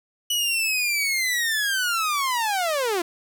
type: linear sweep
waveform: sawtooth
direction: down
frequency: 2960 to 329.6 Hz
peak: -18 dBFS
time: 0.3-3.02 s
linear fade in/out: 5 ms
effects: none